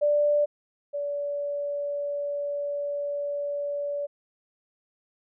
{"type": "tone pair in turn", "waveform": "sine", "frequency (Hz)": [587.3, 575.2], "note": ["D5", "D5"], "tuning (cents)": [0, -36], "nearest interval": "unison", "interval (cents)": 36, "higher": "first", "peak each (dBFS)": [-19, -27], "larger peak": "first", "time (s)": [[0.01, 0.46], [0.93, 4.07]], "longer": "second", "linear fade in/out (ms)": 20, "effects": []}